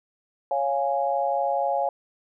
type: chord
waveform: sine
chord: Db major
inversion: none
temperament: equal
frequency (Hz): 554.4 / 698.5 / 830.6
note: Db5 / F5 / Ab5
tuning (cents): 0 / 0 / 0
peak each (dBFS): -26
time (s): 0.51-1.89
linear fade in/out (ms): 2
effects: none